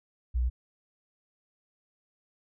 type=tone; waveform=sine; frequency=61.1 Hz; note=B1; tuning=18 cents flat; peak=-24 dBFS; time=0.34-0.5 s; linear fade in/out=20 ms; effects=none